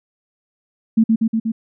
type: tone with echo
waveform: sine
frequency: 223.8 Hz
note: A3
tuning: 30 cents sharp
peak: -9 dBFS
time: 0.97-1.04 s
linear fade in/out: 10 ms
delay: 120 ms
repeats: 4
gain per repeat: -2 dB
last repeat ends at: 1.52 s
effects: none